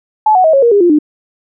sine tone with pitch steps, 860 / 740.1 / 636.9 / 548.1 / 471.6 / 405.9 / 349.3 / 300.6 Hz, A5 / F#5 / D#5 / C#5 / A#4 / G#4 / F4 / D4, -40 / 0 / +40 / -20 / +20 / -40 / 0 / +40 cents, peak -5 dBFS, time 0.26-0.988 s, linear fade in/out 5 ms, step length 91 ms, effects none

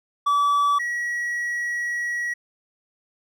triangle tone pair in turn, 1150 / 1918.4 Hz, D6 / A#6, -37 / +49 cents, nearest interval major sixth, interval 886 cents, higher second, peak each -15 / -22 dBFS, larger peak first, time 0.26-0.79 / 0.79-2.34 s, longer second, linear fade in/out 10 ms, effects none

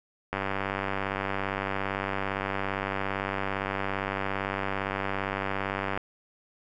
click train, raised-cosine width 0.5 ms, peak -14 dBFS, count 552, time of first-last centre 0.33-5.975 s, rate 97.6 Hz, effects none

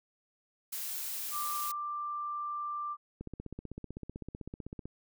blue noise, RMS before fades -38 dBFS, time 0.72-1.72 s, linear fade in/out 10 ms
sine tone, 1182 Hz, D6, 11 cents sharp, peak -34 dBFS, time 1.31-2.97 s, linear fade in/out 50 ms
click train, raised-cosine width 3 ms, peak -28 dBFS, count 27, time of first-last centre 3.21-4.856 s, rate 15.8 Hz
effects none

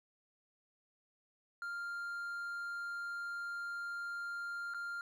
triangle tone with dropouts, 1396.9 Hz, F6, in tune, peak -37 dBFS, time 1.62-5.01 s, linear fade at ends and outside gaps 1 ms, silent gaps 4.738-4.745 s, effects none

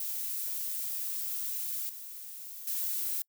violet noise with level steps, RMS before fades -35 / -44 / -33 dBFS, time 0-3.22 s, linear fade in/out 2 ms, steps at 1.89 / 2.67 s, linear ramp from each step 5 ms, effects noise-tail reverb RT60 0.1 s tail -26 dB re dry

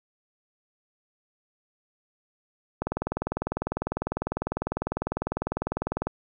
click train, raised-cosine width 1 ms, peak -12 dBFS, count 66, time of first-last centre 2.82-6.07 s, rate 20 Hz, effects none

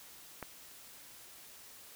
click, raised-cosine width 0.5 ms, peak -25 dBFS, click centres 0.427 s, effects white hiss -54 dBFS RMS until 1.95 s

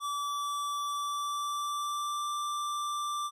square tone with pitch glide, 1157 to 1177.9 Hz, D6 to D6, -26 to +5 cents, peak -32 dBFS, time 0-3.31 s, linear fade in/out 50 ms, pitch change +31 cents, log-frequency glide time 0.83-2.31 s, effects low-pass 12000 Hz 12 dB/octave

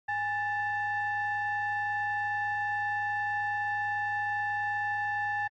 triangle ring-modulated tone, 464.6 Hz, A#4, 6 cents flat, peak -23 dBFS, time 0.08-5.48 s, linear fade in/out 10 ms, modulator 1290 Hz, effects MP3 32 kbps

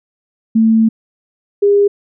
sine tone pair in turn, 223.1 / 405.2 Hz, A3 / G#4, +24 / -43 cents, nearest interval minor seventh, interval 1033 cents, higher second, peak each -7 dBFS, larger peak neither, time 0.55-0.89 / 1.62-1.88 s, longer first, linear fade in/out 10 ms, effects none

